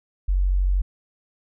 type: tone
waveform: sine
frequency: 46.51 Hz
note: F#1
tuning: 10 cents sharp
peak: -17 dBFS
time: 0.28-0.82 s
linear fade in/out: 10 ms
effects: none